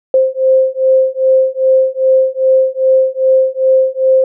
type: beating tone pair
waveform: sine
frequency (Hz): 523.3 / 525.8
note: C5 / C5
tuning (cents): 0 / +8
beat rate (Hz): 2.5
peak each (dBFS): -11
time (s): 0.14-4.24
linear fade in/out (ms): 2
effects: none